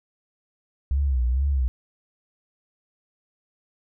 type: tone with vibrato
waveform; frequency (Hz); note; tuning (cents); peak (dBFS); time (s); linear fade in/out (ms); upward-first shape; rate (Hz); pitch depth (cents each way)
sine; 65.41; C2; 0; -19; 0.91-1.68; 0; sine; 2.2; 140
effects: none